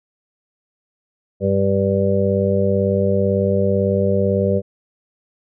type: harmonic tone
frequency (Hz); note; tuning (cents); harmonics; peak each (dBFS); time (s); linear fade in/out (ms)
98; G2; 0; 1 / 2 / 4 / 5 / 6; -21 / -20 / -22 / -20 / -22; 1.4-4.62; 50
effects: none